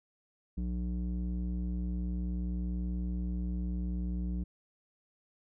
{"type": "tone with low-pass filter", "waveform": "square", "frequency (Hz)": 60.3, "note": "B1", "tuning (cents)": -41, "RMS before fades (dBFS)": -34, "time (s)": [0.57, 4.44], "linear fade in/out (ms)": 10, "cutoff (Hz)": 230, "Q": 2.6, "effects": []}